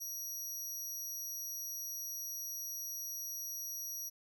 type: tone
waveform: 25% pulse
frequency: 5770 Hz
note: F#8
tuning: 44 cents flat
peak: -35 dBFS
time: 0-4.1 s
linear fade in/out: 20 ms
effects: none